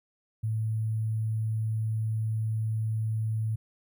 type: tone with sample-and-hold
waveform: sine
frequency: 110 Hz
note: A2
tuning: in tune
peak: -26 dBFS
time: 0.43-3.56 s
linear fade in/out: 10 ms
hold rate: 11025 Hz
effects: none